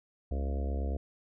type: harmonic tone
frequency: 68.9 Hz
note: C#2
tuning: 10 cents flat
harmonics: 1 / 3 / 4 / 5 / 6 / 7 / 8 / 9 / 10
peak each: -30 / -43 / -44 / -48 / -47 / -46 / -47 / -51 / -48 dBFS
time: 0.31-0.97 s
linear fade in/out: 5 ms
effects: none